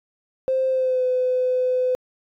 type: tone with pitch glide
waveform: triangle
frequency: 523.3 to 506.6 Hz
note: C5 to B4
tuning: 0 to +44 cents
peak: -14 dBFS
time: 0.48-1.95 s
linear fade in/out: 0 ms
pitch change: -56 cents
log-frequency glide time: 0.69-1.04 s
effects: tanh soft clip ceiling -16 dBFS